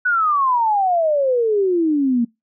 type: exponential sweep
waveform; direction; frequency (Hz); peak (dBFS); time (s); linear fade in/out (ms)
sine; down; 1500 to 229.3; -14; 0.05-2.25; 10
effects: noise-tail reverb RT60 0.2 s tail -24 dB re dry